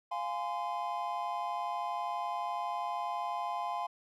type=chord; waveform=triangle; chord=F minor; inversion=none; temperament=equal with one note detuned; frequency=698.5 / 830.6 / 1029.7 Hz; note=F5 / Ab5 / C6; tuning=0 / 0 / -28 cents; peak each=-36 / -36 / -35 dBFS; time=0.11-3.87 s; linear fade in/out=10 ms; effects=none